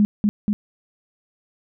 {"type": "tone with echo", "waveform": "sine", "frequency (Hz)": 207.7, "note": "G#3", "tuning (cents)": 0, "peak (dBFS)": -12, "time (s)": [0, 0.05], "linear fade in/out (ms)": 0, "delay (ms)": 240, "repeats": 2, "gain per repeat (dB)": -2, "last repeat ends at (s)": 0.53, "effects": []}